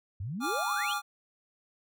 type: exponential sweep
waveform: sine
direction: up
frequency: 85.4 to 3548 Hz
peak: -33 dBFS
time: 0.2-0.94 s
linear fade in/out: 5 ms
type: chord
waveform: square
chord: D diminished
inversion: second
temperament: equal with one note detuned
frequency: 825.3 / 1174.7 / 1396.9 Hz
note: Ab5 / D6 / F6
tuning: -11 / 0 / 0 cents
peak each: -35 dBFS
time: 0.4-1.02 s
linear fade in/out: 50 ms
effects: none